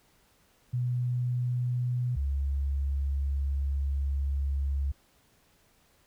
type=tone pair in turn; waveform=sine; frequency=123.47 / 69.3 Hz; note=B2 / C#2; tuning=0 / 0 cents; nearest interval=minor seventh; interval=1000 cents; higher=first; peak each=-26 dBFS; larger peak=neither; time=0.73-2.16 / 2.16-4.92 s; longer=second; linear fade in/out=10 ms; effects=pink hiss -65 dBFS RMS until 6.06 s